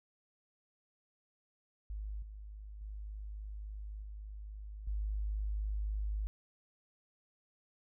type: tone with level steps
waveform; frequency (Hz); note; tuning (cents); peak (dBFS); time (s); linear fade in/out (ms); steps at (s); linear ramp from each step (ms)
sine; 51.8; G#1; -4; -38 / -45 / -41 / -43 / -33; 1.9-6.27; 0; 2.22 / 2.81 / 4.02 / 4.87; 5
effects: none